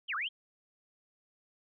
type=linear two-way sweep; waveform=sine; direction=down then up; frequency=3322 to 1108.7 to 3322 Hz; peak=-32 dBFS; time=0.08-0.29 s; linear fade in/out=20 ms; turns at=0.15 s; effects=none